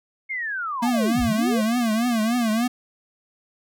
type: linear two-way sweep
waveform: sine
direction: down then up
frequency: 2174 to 40.57 to 557 Hz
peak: -25 dBFS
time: 0.29-1.62 s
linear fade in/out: 20 ms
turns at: 1.22 s
type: tone with vibrato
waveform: square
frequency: 230.3 Hz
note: A#3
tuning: 21 cents flat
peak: -20 dBFS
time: 0.82-2.68 s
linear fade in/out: 10 ms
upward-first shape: triangle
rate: 3.4 Hz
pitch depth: 150 cents each way
effects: none